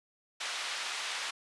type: band-pass noise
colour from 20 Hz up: white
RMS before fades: -37 dBFS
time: 0.4-1.31 s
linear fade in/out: 10 ms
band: 890 to 4100 Hz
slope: 12 dB/octave
effects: resampled to 24000 Hz